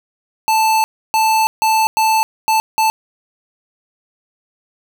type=tone bursts at uneven times; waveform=square; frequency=880 Hz; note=A5; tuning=in tune; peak=-12 dBFS; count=6; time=0.48-0.84 / 1.14-1.47 / 1.62-1.87 / 1.97-2.23 / 2.48-2.6 / 2.78-2.9 s; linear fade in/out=0 ms; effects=none